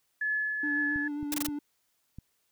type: tone with tremolo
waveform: sine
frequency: 1714 Hz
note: A6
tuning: 46 cents flat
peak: -26 dBFS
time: 0.21-1.08 s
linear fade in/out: 5 ms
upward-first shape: triangle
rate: 2.1 Hz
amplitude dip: 40%
type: tone with vibrato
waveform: triangle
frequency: 293.7 Hz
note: D4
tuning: in tune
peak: -30 dBFS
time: 0.63-1.59 s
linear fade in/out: 5 ms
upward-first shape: sine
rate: 7.4 Hz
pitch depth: 24 cents each way
type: clicks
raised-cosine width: 5 ms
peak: -30 dBFS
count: 4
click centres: 0.96 / 1.229 / 1.486 / 2.186 s
type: noise bursts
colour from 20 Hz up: white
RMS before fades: -31 dBFS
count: 4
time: 1.32-1.467 s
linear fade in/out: 2 ms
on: 21 ms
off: 21 ms
effects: white hiss -74 dBFS RMS until 2.51 s